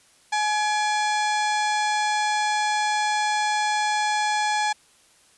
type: harmonic tone with a mistuned harmonic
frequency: 845 Hz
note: G#5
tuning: 30 cents sharp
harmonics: 1 / 2 / 3 / 4 / 5 / 6 / 7 / 8 / 9 / 10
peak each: -22 / -28 / -32 / -34 / -36 / -38 / -39 / -40 / -41 / -42 dBFS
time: 0.32-4.73 s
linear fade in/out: 10 ms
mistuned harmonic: 3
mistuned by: -110 cents
effects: white hiss -57 dBFS RMS until 5.37 s + resampled to 24000 Hz